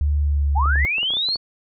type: tone with pitch glide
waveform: sine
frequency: 73.2 to 70.38 Hz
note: D2 to C#2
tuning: -5 to +27 cents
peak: -16 dBFS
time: 0.01-0.85 s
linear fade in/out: 0 ms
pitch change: -68 cents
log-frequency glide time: 0.2-0.63 s
type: linear sweep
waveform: sine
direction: up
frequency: 740 to 4473 Hz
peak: -19 dBFS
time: 0.55-1.37 s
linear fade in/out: 20 ms
type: clicks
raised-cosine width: 1 ms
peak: -23 dBFS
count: 10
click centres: 0.658 / 0.758 / 0.855 / 0.983 / 1.031 / 1.105 / 1.137 / 1.169 / 1.287 / 1.358 s
effects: none